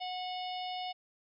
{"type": "harmonic tone with a mistuned harmonic", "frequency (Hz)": 732, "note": "F#5", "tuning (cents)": -19, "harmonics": [1, 3, 4, 5, 6, 7], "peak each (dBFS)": [-37, -49, -44, -47, -52, -50], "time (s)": [0, 0.93], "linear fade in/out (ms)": 20, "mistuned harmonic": 5, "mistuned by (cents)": -19, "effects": []}